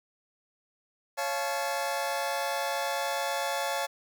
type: chord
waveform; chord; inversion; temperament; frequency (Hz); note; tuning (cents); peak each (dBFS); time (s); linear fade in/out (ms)
sawtooth; Db augmented; none; just; 554.4 / 693 / 866.2; Db5 / F5 / A5; 0 / -14 / -27; -29 / -30 / -29; 1.17-3.87; 20
effects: 10-bit

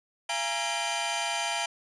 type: tone cluster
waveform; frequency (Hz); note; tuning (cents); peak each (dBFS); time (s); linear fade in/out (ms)
sawtooth; 682 / 823 / 940 / 2375 / 3067; F5 / G#5 / A#5 / D7 / G7; -41 / -16 / +14 / +19 / -38; -31; 0.29-1.66; 5
effects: resampled to 22050 Hz

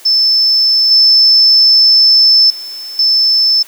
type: tone with level steps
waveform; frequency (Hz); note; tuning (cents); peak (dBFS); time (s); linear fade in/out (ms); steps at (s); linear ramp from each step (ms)
sine; 5274; E8; 0; -7 / -4 / -23 / -7; 0.05-3.63; 10; 0.91 / 2.5 / 2.99; 2
effects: white hiss -38 dBFS RMS until 3.67 s + high-pass 300 Hz 12 dB/octave

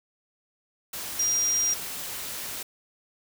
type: tone in noise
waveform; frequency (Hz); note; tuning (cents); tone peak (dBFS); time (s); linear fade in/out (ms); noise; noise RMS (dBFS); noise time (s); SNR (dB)
sine; 5700; F8; +34; -22; 1.19-1.74; 5; white; -35; 0.93-2.63; +10
effects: none

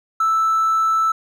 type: tone with hard clipping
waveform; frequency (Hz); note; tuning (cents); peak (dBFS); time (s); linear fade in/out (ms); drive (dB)
triangle; 1318.5; E6; 0; -15; 0.2-1.12; 5; 4
effects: none

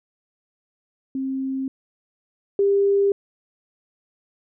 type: tone pair in turn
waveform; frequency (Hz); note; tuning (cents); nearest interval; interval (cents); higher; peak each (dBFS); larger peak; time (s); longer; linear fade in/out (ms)
sine; 266.2 / 398.8; C4 / G4; +30 / +30; perfect fifth; 700; second; -23 / -15; second; 1.15-1.68 / 2.59-3.12; neither; 2
effects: none

